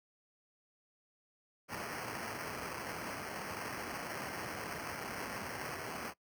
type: noise with sample-and-hold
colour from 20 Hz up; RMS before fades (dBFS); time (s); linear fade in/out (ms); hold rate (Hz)
white; -42; 1.68-6.14; 50; 3675
effects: noise-tail reverb RT60 0.1 s tail -21 dB re dry + high-pass 80 Hz 12 dB/octave